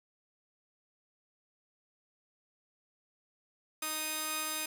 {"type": "tone pair together", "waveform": "5% pulse", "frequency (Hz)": [310.7, 1244.5], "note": ["D#4", "D#6"], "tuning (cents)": [-2, 0], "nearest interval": "2 octaves", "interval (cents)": 2402, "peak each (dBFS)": [-28, -23], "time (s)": [3.82, 4.66], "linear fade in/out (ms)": 5, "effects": ["10-bit"]}